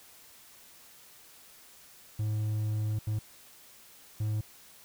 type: tone bursts at uneven times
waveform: triangle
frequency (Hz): 107.3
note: A2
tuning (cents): -43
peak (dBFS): -26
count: 3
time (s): 2.19-2.99 / 3.07-3.19 / 4.2-4.41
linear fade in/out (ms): 5
effects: white hiss -55 dBFS RMS until 4.84 s